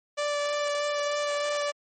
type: tone with vibrato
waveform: sawtooth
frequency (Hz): 584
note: D5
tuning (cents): -10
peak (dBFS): -22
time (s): 0.17-1.72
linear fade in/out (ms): 20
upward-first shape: sine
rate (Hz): 3.2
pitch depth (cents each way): 10
effects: MP3 32 kbps